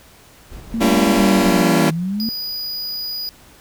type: noise with tremolo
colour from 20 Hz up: brown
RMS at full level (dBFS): -32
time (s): 0.49-1.64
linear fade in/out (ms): 50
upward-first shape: square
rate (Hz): 4.5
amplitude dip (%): 30
type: linear two-way sweep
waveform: sine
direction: down then up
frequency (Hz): 230 to 157.8 to 230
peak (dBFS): -19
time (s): 0.74-2.29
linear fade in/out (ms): 0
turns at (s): 1.91
type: chord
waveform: sawtooth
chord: G diminished seventh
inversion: none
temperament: just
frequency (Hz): 196 / 235.2 / 282.2 / 338.7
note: G3 / Bb3 / Db4 / Fb4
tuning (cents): 0 / +16 / +31 / +47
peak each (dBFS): -15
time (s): 0.8-1.91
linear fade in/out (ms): 20
type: tone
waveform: square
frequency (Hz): 4921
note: D#8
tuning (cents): -20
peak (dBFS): -24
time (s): 2.2-3.29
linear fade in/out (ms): 0
effects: pink hiss -47 dBFS RMS until 3.6 s